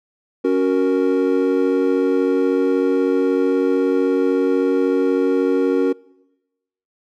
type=chord; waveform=triangle; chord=F# major; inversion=second; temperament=equal; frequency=277.2 / 370 / 466.2 Hz; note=C#4 / F#4 / A#4; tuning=0 / 0 / 0 cents; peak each=-17 dBFS; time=0.44-5.93 s; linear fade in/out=10 ms; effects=noise-tail reverb RT60 1.0 s tail -24 dB re dry